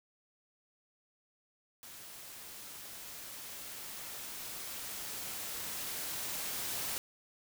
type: noise with level ramp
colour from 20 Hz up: white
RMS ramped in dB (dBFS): -50 to -37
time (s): 1.83-6.98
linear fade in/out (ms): 0
effects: none